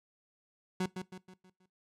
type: tone with echo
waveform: 30% pulse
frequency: 184.9 Hz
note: F#3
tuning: 1 cent flat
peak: -27 dBFS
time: 0.8-0.86 s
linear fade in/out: 5 ms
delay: 160 ms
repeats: 5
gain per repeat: -7 dB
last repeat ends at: 1.66 s
effects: noise-tail reverb RT60 0.2 s tail -20 dB re dry + low-pass 9000 Hz 12 dB/octave